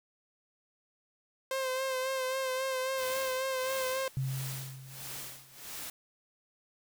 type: tone with vibrato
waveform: sawtooth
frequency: 523.3 Hz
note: C5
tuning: in tune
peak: -27 dBFS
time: 1.51-4.08 s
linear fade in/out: 2 ms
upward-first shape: sine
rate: 3.7 Hz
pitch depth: 33 cents each way
type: noise with tremolo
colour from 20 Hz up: white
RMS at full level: -41 dBFS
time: 2.98-5.9 s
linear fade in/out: 2 ms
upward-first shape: sine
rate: 1.5 Hz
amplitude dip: 85%
type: tone with exponential decay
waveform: sine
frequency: 132.8 Hz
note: C3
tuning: 26 cents sharp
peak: -28 dBFS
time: 4.17-5.69 s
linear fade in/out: 0 ms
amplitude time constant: 330 ms
effects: none